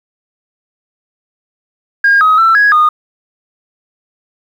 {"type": "tone with pitch steps", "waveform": "sine", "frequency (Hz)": [1621, 1265, 1336, 1663, 1228], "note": ["G#6", "D#6", "E6", "G#6", "D#6"], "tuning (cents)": [-42, 28, 23, 2, -23], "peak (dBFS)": -4, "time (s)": [2.04, 2.89], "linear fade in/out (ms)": 5, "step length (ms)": 170, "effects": ["tanh soft clip ceiling -2 dBFS", "7-bit"]}